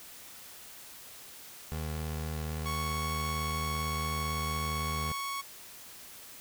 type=tone with vibrato; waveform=25% pulse; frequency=77.78 Hz; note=D#2; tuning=in tune; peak=-30 dBFS; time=1.72-5.12 s; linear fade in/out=0 ms; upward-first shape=sine; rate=3.9 Hz; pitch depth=13 cents each way
type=tone; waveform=sawtooth; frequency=1108.7 Hz; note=C#6; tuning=in tune; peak=-30 dBFS; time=2.65-5.42 s; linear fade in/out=20 ms
effects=white hiss -49 dBFS RMS until 6.4 s